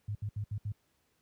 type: tone bursts at uneven times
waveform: sine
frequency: 103.83 Hz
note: G#2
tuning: in tune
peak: -32 dBFS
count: 5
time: 0.08-0.15 / 0.22-0.29 / 0.36-0.44 / 0.51-0.58 / 0.65-0.72 s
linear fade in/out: 5 ms
effects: pink hiss -74 dBFS RMS until 1.21 s + high-pass 60 Hz 12 dB/octave